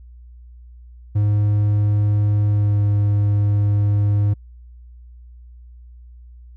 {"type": "tone with pitch glide", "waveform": "triangle", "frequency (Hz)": [103.83, 102.7], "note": ["G#2", "G#2"], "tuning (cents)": [0, -19], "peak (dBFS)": -12, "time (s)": [1.15, 4.34], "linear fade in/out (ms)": 10, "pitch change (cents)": -19, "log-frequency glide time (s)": [2.48, 2.81], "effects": ["added 60 Hz sine -39 dBFS peak until 6.56 s"]}